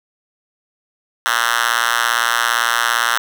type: tone with high-pass filter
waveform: 5% pulse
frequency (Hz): 117.6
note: A#2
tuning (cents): +16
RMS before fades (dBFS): -17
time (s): 1.26-3.18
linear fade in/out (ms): 0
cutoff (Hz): 1500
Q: 1.8
effects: none